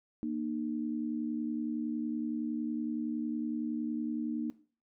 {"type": "tone pair together", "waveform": "sine", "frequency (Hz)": [234, 304.8], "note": ["A#3", "D#4"], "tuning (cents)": [7, -36], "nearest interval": "perfect fourth", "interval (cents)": 457, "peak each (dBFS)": [-34, -35], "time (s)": [0.23, 4.5], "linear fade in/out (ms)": 0, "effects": ["noise-tail reverb RT60 0.4 s tail -17 dB re dry"]}